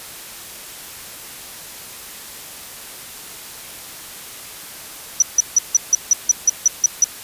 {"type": "tone bursts", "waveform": "sine", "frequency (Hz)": 5910, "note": "F#8", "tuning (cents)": -3, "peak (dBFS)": -8, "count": 11, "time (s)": [5.2, 7.042], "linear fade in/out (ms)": 2, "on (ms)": 22, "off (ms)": 160, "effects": ["white hiss -35 dBFS RMS until 7.23 s", "resampled to 32000 Hz"]}